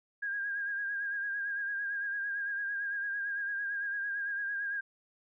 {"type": "tone with vibrato", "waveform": "sine", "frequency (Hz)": 1623, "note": "G#6", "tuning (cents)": -40, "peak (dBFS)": -32, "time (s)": [0.22, 4.81], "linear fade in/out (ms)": 10, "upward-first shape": "sine", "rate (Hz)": 8.9, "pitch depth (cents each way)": 42, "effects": []}